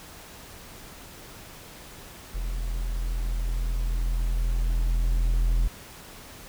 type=tone with level ramp; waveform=triangle; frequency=41.93 Hz; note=E1; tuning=30 cents sharp; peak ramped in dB=-25 to -17 dBFS; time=2.34-5.68 s; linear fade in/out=10 ms; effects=pink hiss -45 dBFS RMS until 6.48 s